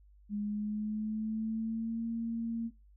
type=tone with pitch glide; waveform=sine; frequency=206.8 to 229.5 Hz; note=G#3 to A#3; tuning=-7 to -27 cents; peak=-32 dBFS; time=0.29-2.71 s; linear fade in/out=50 ms; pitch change=+180 cents; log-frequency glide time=0.4-2.07 s; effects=noise-tail reverb RT60 0.3 s tail -25 dB re dry + added 50 Hz sine -57 dBFS peak until 2.96 s